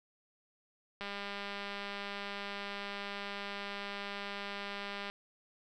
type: click train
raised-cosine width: 0.3 ms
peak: -25 dBFS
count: 823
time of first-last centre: 1.01-5.1 s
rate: 201 Hz
effects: none